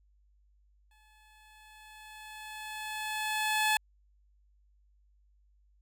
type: tone with exponential growth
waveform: 15% pulse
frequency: 860 Hz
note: A5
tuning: 40 cents flat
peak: -18 dBFS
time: 0.91-3.77 s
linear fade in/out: 2 ms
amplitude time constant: 620 ms
effects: added 50 Hz sine -63 dBFS peak until 5.81 s